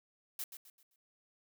blue noise with echo, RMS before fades -40 dBFS, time 0.39-0.44 s, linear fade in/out 2 ms, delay 130 ms, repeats 4, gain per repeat -9 dB, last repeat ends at 0.96 s, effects none

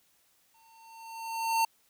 square tone with exponential growth, 906 Hz, A#5, 50 cents flat, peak -23 dBFS, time 0.54-1.65 s, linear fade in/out 5 ms, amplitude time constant 240 ms, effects white hiss -68 dBFS RMS until 1.89 s

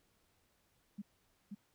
sine tone with echo, 203.5 Hz, G#3, 35 cents flat, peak -40 dBFS, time 0.98-1.02 s, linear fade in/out 10 ms, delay 530 ms, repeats 1, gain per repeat -2 dB, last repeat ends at 1.55 s, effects pink hiss -75 dBFS RMS until 1.74 s

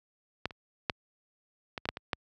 clicks, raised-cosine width 0.3 ms, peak -14 / -29 / -11 / -19 / -18 / -11 / -21 / -12 dBFS, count 8, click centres 0.456 / 0.508 / 0.898 / 1.778 / 1.855 / 1.889 / 1.971 / 2.132 s, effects high-pass 60 Hz 12 dB/octave

